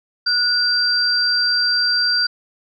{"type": "tone pair together", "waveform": "sine", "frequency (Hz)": [1459, 4716], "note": ["F#6", "D8"], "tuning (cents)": [-25, 6], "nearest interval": "octave + minor sixth", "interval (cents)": 2031, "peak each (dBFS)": [-20, -16], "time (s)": [0.26, 2.27], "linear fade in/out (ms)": 10, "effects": []}